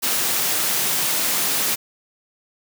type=high-pass noise; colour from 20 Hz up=white; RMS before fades=-21 dBFS; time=0.02-1.76 s; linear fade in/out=20 ms; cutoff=120 Hz; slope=48 dB/octave; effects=none